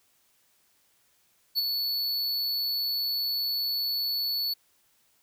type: tone with ADSR envelope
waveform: square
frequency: 4435 Hz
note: C#8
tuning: in tune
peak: -22 dBFS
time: 1.55-4.54 s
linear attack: 34 ms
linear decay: 23 ms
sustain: -5 dB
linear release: 11 ms
effects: white hiss -67 dBFS RMS until 5.22 s